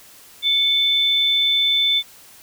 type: tone pair together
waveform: sine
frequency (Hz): 2217 / 3524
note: C#7 / A7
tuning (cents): 0 / +2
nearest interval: minor sixth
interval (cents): 802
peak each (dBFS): -26 / -15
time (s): 0.42-2.03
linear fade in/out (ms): 50
effects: white hiss -46 dBFS RMS until 2.42 s